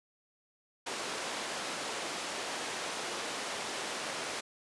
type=band-pass noise; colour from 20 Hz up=pink; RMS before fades=-38 dBFS; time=0.86-4.41 s; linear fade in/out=10 ms; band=390 to 8200 Hz; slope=12 dB/octave; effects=resampled to 24000 Hz